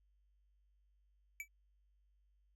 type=tone with exponential decay; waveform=square; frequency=2302 Hz; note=D7; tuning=35 cents flat; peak=-38 dBFS; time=1.4-1.48 s; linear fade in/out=1 ms; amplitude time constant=17 ms; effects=added 50 Hz sine -70 dBFS peak until 2.55 s